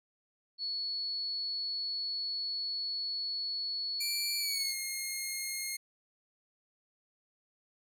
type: tone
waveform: sine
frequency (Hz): 4400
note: C#8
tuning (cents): -14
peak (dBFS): -33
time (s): 0.58-4.75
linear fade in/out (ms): 50
type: tone with pitch glide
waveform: 10% pulse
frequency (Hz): 2349 to 2142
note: D7 to C7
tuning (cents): 0 to +40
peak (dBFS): -26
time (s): 4-5.77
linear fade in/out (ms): 10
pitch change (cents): -160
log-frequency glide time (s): 4.38-4.71
effects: none